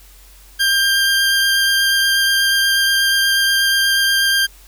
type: tone with vibrato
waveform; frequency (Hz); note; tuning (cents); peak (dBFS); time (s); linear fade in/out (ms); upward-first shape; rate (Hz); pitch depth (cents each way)
20% pulse; 1592; G6; +26; -8; 0.59-4.47; 20; triangle; 8.3; 11
effects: added 47 Hz sine -43 dBFS peak until 4.67 s + white hiss -47 dBFS RMS until 4.67 s